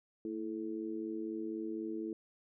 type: tone with amplitude modulation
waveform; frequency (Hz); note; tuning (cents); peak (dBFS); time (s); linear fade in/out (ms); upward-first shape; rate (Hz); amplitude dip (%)
sine; 329.6; E4; 0; -32; 0.25-2.13; 2; sine; 104; 100
effects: none